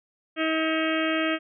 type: harmonic tone with a mistuned harmonic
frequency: 318.8 Hz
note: D#4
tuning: 42 cents sharp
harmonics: 1 / 2 / 4 / 5 / 6 / 7 / 8 / 9 / 10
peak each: -26 / -29 / -32 / -33 / -34 / -34 / -35 / -36 / -36 dBFS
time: 0.36-1.39 s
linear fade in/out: 50 ms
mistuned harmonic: 9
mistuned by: -36 cents
effects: none